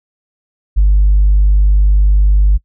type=tone with tanh clipping; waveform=triangle; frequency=50 Hz; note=G1; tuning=35 cents sharp; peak=-6 dBFS; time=0.76-2.58 s; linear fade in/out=20 ms; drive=5 dB; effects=noise-tail reverb RT60 0.1 s tail -24 dB re dry